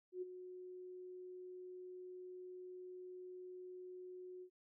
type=tone with ADSR envelope; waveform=sine; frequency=365.1 Hz; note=F#4; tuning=23 cents flat; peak=-39 dBFS; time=0.12-4.5 s; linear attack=100 ms; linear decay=19 ms; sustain=-10 dB; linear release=78 ms; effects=none